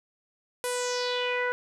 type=tone with low-pass filter sweep; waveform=sawtooth; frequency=493.9 Hz; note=B4; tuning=in tune; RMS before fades=-29 dBFS; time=0.64-1.52 s; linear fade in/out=0 ms; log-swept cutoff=11000 to 1600 Hz; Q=3.9; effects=none